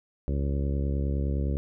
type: harmonic tone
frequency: 69.8 Hz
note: C#2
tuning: 13 cents sharp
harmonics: 1 / 2 / 3 / 4 / 5 / 6 / 7 / 8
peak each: -26 / -32 / -36 / -38 / -40 / -42 / -43 / -44 dBFS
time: 0.28-1.57 s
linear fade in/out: 0 ms
effects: none